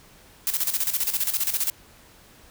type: noise with tremolo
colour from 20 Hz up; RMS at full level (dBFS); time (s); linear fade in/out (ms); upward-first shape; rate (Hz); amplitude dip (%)
blue; -23; 0.47-1.7; 0; square; 15; 70
effects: pink hiss -52 dBFS RMS until 2.5 s